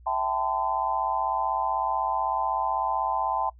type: chord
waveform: sine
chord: A minor seventh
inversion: second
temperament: equal with one note detuned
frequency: 659.3 / 784 / 880 / 1022 Hz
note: E5 / G5 / A5 / C6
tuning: 0 / 0 / 0 / -41 cents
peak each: -33 / -29 / -28 / -29 dBFS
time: 0.06-3.5 s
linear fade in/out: 10 ms
effects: noise-tail reverb RT60 0.1 s tail -23 dB re dry + added 60 Hz sine -48 dBFS peak until 3.59 s